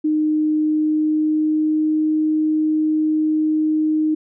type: tone with pitch glide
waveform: sine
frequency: 307.2 to 309.9 Hz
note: D#4 to D#4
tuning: -22 to -7 cents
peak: -15 dBFS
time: 0.04-4.15 s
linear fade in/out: 10 ms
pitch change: +15 cents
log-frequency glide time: 0.59-2.1 s
effects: none